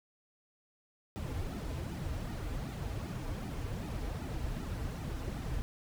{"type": "noise with flanger", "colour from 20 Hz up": "brown", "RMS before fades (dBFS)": -38, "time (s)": [1.16, 5.62], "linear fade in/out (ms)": 0, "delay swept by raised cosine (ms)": [1.8, 5.6], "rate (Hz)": 2.6, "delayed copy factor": -0.9, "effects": []}